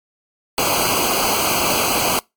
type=noise with comb filter; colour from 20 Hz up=pink; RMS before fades=-18 dBFS; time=0.58-2.19 s; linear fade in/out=0 ms; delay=0.55 ms; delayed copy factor=-0.95; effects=noise-tail reverb RT60 0.2 s tail -24 dB re dry + MP3 96 kbps